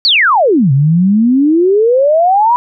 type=exponential two-way sweep; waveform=sine; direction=down then up; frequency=4687 to 130.81 to 994 Hz; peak=-6 dBFS; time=0.05-2.56 s; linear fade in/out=0 ms; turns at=0.72 s; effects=none